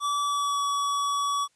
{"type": "tone with pitch glide", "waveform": "square", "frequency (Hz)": [1153, 1136.5], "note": ["D6", "C#6"], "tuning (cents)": [-32, 43], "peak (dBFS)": -25, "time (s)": [0, 1.48], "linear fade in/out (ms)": 50, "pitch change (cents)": -25, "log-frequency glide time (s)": [0.23, 0.61], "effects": ["white hiss -68 dBFS RMS until 1.55 s", "resampled to 22050 Hz"]}